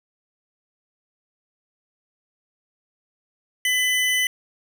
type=tone pair together; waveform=square; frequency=2007 / 2999 Hz; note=B6 / F#7; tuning=+27 / +23 cents; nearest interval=perfect fifth; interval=696 cents; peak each=-21 / -24 dBFS; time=3.65-4.27 s; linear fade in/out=2 ms; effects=none